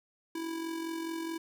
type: tone with amplitude modulation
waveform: square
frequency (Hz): 328.7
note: E4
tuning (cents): -5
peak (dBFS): -33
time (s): 0.35-1.38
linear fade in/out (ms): 5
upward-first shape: sine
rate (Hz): 44.7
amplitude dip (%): 50
effects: none